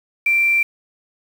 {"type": "tone with quantisation", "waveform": "sine", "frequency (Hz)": 2354, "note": "D7", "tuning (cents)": 3, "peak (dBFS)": -13, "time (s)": [0.26, 0.63], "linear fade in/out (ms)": 5, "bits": 6, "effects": []}